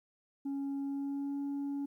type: tone with pitch glide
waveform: sine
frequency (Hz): 277.4 to 281.4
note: C#4 to C#4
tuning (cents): +1 to +26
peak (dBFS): -31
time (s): 0.45-1.86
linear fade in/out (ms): 10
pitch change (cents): +25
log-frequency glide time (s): 0.83-1.38
effects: tanh soft clip ceiling -33 dBFS + 12-bit